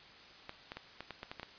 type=clicks; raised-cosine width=0.3 ms; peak=-26 dBFS; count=9; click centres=0.494 / 0.719 / 0.77 / 1.006 / 1.107 / 1.231 / 1.315 / 1.397 / 1.431 s; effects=white hiss -55 dBFS RMS until 1.58 s + resampled to 11025 Hz